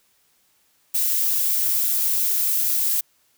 violet noise, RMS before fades -21 dBFS, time 0.94-3.01 s, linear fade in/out 10 ms, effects white hiss -63 dBFS RMS until 3.37 s

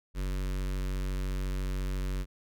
square tone with notch filter, 47.08 Hz, F#1, 31 cents sharp, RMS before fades -32 dBFS, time 0.14-2.26 s, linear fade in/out 50 ms, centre 750 Hz, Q 1.6, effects none

